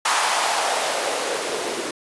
blue noise with band-pass filter sweep, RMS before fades -23 dBFS, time 0.05-1.91 s, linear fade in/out 5 ms, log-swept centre 990 to 350 Hz, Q 2.4, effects resampled to 24000 Hz

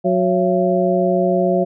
harmonic tone with a mistuned harmonic, 183.4 Hz, F#3, 15 cents flat, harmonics 1 / 2 / 3 / 4, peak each -19 / -19 / -19 / -19 dBFS, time 0.04-1.65 s, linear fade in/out 20 ms, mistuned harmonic 4, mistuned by -140 cents, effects none

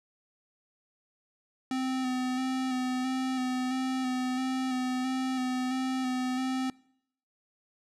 square tone with vibrato, 257.2 Hz, C4, 30 cents flat, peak -29 dBFS, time 1.71-6.7 s, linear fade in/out 2 ms, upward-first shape square, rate 1.5 Hz, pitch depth 19 cents each way, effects noise-tail reverb RT60 0.7 s tail -23 dB re dry + low-pass 8000 Hz 12 dB/octave

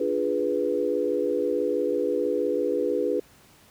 sine chord, D diminished seventh, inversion none, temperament equal, 293.7 / 349.2 / 415.3 / 493.9 Hz, D4 / F4 / Ab4 / Cb5, 0 / 0 / 0 / 0 cents, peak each -30 / -30 / -27 / -26 dBFS, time 0-3.2 s, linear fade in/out 5 ms, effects pink hiss -55 dBFS RMS until 3.7 s + high-pass 60 Hz 12 dB/octave

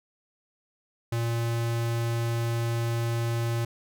square tone, 116.54 Hz, A#2, in tune, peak -26 dBFS, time 1.12-3.65 s, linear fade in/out 5 ms, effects none

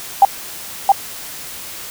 sine tone with echo, 794 Hz, G5, 22 cents sharp, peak -3 dBFS, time 0.22-0.25 s, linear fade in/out 2 ms, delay 670 ms, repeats 1, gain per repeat -2 dB, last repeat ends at 0.92 s, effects white hiss -31 dBFS RMS until 1.9 s

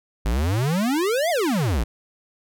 square exponential two-way sweep, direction up then down, 49.55 to 725 to 49.55 Hz, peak -20 dBFS, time 0.25-1.84 s, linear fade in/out 10 ms, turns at 1.3 s, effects none

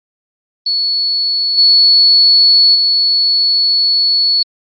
sine tone with level steps, 4407 Hz, C#8, 11 cents flat, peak -12 / -5 / -9 dBFS, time 0.66-4.43 s, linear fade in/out 5 ms, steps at 1.57 / 2.74 s, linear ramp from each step 20 ms, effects Opus 48 kbps

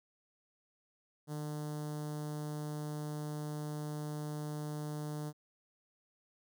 sawtooth tone with notch filter, 150 Hz, D3, 37 cents sharp, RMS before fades -40 dBFS, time 1.27-5.33 s, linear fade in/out 50 ms, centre 2400 Hz, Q 0.6, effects none

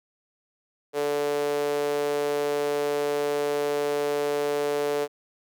sawtooth tone with high-pass filter, 145.6 Hz, D3, 15 cents flat, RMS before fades -26 dBFS, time 0.93-5.08 s, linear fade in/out 50 ms, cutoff 470 Hz, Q 5.4, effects none

